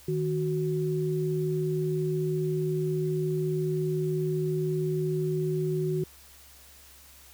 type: tone pair together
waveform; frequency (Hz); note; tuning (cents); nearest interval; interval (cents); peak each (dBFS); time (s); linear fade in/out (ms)
sine; 155.56 / 370; D#3 / F#4; 0 / 0; octave + minor third; 1500; -28; 0.08-6.04; 5
effects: added 68 Hz sine -57 dBFS peak until 7.33 s + white hiss -53 dBFS RMS until 7.33 s